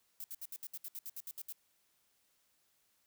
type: noise bursts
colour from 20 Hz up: violet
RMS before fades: -44 dBFS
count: 13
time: 0.2-1.525 s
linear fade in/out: 2 ms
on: 41 ms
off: 66 ms
effects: white hiss -75 dBFS RMS until 3.06 s